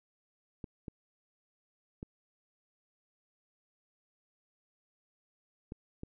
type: clicks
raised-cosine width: 3 ms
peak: -28 dBFS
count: 5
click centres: 0.642 / 0.882 / 2.029 / 5.721 / 6.034 s
effects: none